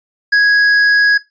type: tone with tanh clipping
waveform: sine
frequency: 1661.2 Hz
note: G#6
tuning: in tune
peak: -9 dBFS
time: 0.32-1.18 s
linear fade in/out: 10 ms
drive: 13 dB
effects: noise-tail reverb RT60 0.2 s tail -17 dB re dry + resampled to 16000 Hz